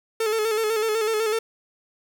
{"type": "tone with vibrato", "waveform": "45% pulse", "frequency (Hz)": 438.2, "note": "A4", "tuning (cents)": -7, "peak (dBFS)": -21, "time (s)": [0.2, 1.39], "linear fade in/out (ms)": 5, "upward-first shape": "square", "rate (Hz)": 8, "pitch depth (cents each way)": 47, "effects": ["9-bit"]}